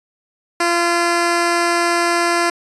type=tone; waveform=10% pulse; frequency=343.5 Hz; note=F4; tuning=29 cents flat; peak=-6 dBFS; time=0.6-2.5 s; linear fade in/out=5 ms; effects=resampled to 24000 Hz